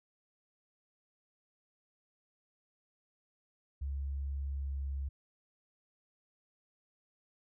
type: tone with pitch glide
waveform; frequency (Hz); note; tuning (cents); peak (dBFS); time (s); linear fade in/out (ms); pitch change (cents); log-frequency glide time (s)
sine; 69.3 to 68.74; C#2 to C#2; 0 to -14; -34; 3.81-5.09; 10; -14; 4.47-4.79
effects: none